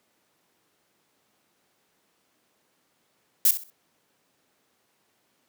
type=noise with echo; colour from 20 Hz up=violet; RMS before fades=-18 dBFS; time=3.45-3.51 s; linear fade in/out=2 ms; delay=64 ms; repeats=3; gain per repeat=-12 dB; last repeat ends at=3.702 s; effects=pink hiss -69 dBFS RMS until 5.48 s + high-pass 200 Hz 12 dB/octave